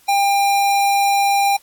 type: tone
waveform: square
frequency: 799 Hz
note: G5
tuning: 33 cents sharp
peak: -14 dBFS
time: 0.08-1.57 s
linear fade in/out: 10 ms
effects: white hiss -52 dBFS RMS until 1.62 s + AAC 64 kbps